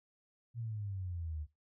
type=exponential sweep; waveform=sine; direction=down; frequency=120 to 73.5 Hz; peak=-37 dBFS; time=0.54-1.47 s; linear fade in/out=50 ms; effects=noise-tail reverb RT60 0.3 s tail -23 dB re dry